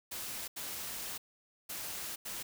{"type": "noise bursts at uneven times", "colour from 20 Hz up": "white", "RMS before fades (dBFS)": -41, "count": 4, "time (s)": [[0.11, 0.48], [0.56, 1.18], [1.69, 2.16], [2.25, 2.43]], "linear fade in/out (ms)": 10, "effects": []}